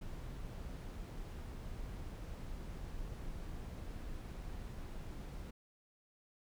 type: noise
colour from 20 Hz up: brown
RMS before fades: -45 dBFS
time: 0.01-5.51 s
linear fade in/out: 10 ms
effects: none